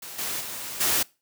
white noise with level steps, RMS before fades -39 / -30 / -35 / -23 dBFS, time 0.02-1.03 s, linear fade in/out 5 ms, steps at 0.18 / 0.4 / 0.8 s, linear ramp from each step 10 ms, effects noise-tail reverb RT60 0.3 s tail -24 dB re dry + high-pass 100 Hz 12 dB/octave

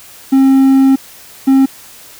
triangle tone bursts at uneven times, 268.2 Hz, C4, 43 cents sharp, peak -3 dBFS, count 2, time 0.32-0.96 / 1.47-1.66 s, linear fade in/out 10 ms, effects white hiss -37 dBFS RMS until 2.19 s

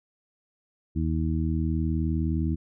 harmonic tone, 79.7 Hz, D#2, 42 cents sharp, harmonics 1 / 2 / 3 / 4, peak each -26 / -29 / -31 / -32 dBFS, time 0.95-2.56 s, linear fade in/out 20 ms, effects none

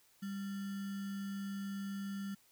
sine tone with sample-and-hold, 197.9 Hz, G3, 17 cents sharp, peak -38 dBFS, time 0.22-2.35 s, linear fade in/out 10 ms, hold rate 1575 Hz, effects white hiss -68 dBFS RMS until 2.51 s

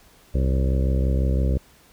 harmonic tone with a mistuned harmonic, 65.9 Hz, C2, 13 cents sharp, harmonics 1 / 2 / 3 / 4 / 5 / 6 / 7 / 8 / 9, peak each -19 / -26 / -30 / -34 / -35 / -37 / -36 / -36 / -39 dBFS, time 0.34-1.58 s, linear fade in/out 10 ms, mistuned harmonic 9, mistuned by -49 cents, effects pink hiss -54 dBFS RMS until 1.92 s

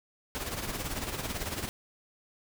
pink noise with tremolo, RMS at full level -33 dBFS, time 0.35-1.69 s, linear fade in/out 0 ms, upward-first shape sine, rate 18 Hz, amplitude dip 60%, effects none

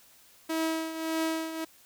sawtooth tone with tremolo, 322.2 Hz, E4, 39 cents flat, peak -22 dBFS, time 0.49-1.65 s, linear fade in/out 10 ms, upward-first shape triangle, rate 1.7 Hz, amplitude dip 70%, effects white hiss -58 dBFS RMS until 1.85 s

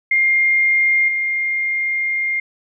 sine tone with level steps, 2117 Hz, C7, 20 cents sharp, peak -12 / -17 dBFS, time 0.11-2.4 s, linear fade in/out 5 ms, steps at 1.08 s, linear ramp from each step 5 ms, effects none

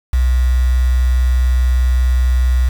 sine tone with quantisation, 62.4 Hz, B1, 19 cents sharp, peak -10 dBFS, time 0.13-2.69 s, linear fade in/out 5 ms, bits 5, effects none

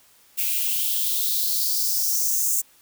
violet noise with high-pass filter sweep, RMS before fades -23 dBFS, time 0.37-2.62 s, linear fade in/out 20 ms, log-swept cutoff 2400 to 7200 Hz, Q 4.1, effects white hiss -56 dBFS RMS until 2.81 s

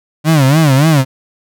35% pulse tone with vibrato, 146.1 Hz, D3, 9 cents flat, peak -5 dBFS, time 0.24-1.05 s, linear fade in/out 50 ms, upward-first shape sine, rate 3.5 Hz, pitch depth 190 cents each way, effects none

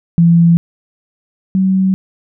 sine tone pair in turn, 169 / 189.58 Hz, E3 / F#3, +43 / +42 cents, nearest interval major second, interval 199 cents, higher second, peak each -5 / -9 dBFS, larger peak first, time 0.18-0.57 / 1.55-1.94 s, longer neither, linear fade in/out 0 ms, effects none

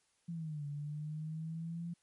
sine exponential two-way sweep, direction down then up, 172 to 143.7 to 172 Hz, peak -38 dBFS, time 0.28-1.94 s, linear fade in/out 10 ms, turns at 0.66 s, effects white hiss -75 dBFS RMS until 2.02 s + MP3 48 kbps

